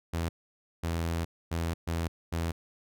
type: tone bursts at uneven times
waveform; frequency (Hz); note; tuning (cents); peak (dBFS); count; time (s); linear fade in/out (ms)
sawtooth; 83.4; E2; +21; -25; 5; 0.13-0.29 / 0.83-1.25 / 1.51-1.74 / 1.87-2.08 / 2.32-2.52; 10
effects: none